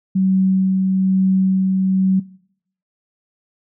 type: tone with tremolo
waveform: sine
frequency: 189.4 Hz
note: F#3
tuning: 41 cents sharp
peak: -12 dBFS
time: 0.15-2.2 s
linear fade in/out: 10 ms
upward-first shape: sine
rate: 1.1 Hz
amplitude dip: 25%
effects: noise-tail reverb RT60 0.7 s tail -21 dB re dry